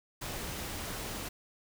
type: noise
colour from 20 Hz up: pink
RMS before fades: -39 dBFS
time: 0.21-1.29 s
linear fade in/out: 10 ms
effects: none